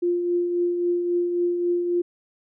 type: tone with tremolo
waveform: sine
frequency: 350.1 Hz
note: F4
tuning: 4 cents sharp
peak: -18 dBFS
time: 0.02-2.02 s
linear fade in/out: 10 ms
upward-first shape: triangle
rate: 3.7 Hz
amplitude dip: 45%
effects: none